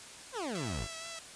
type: exponential sweep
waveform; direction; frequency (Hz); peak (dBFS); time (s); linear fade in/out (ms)
20% pulse; down; 563 to 42.61; -30; 0.32-0.88; 50
type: tone with vibrato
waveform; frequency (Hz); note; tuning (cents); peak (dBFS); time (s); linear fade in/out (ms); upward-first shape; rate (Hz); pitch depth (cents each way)
5% pulse; 659.3; E5; 0; -30; 0.55-1.19; 2; triangle; 4.2; 33
effects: white hiss -49 dBFS RMS until 1.35 s + resampled to 22050 Hz